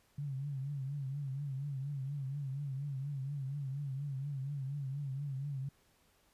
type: tone with vibrato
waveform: sine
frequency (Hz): 138.59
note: C#3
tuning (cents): 0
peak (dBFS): -36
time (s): 0.18-5.69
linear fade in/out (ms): 5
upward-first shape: triangle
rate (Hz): 4.2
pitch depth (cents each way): 110
effects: pink hiss -70 dBFS RMS until 6.33 s + resampled to 32000 Hz